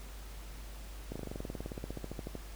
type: slowing click train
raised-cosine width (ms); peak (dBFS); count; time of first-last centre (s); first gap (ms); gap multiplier
2; -26; 23; 1.12-2.353; 36; 1.04
effects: added 50 Hz sine -44 dBFS peak until 2.55 s + pink hiss -53 dBFS RMS until 2.55 s